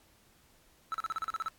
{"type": "tone bursts", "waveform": "triangle", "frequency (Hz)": 1315, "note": "E6", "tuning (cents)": -5, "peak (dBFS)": -29, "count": 10, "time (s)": [0.92, 1.483], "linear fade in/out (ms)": 0, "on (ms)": 23, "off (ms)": 37, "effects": ["pink hiss -64 dBFS RMS until 1.58 s", "AAC 64 kbps"]}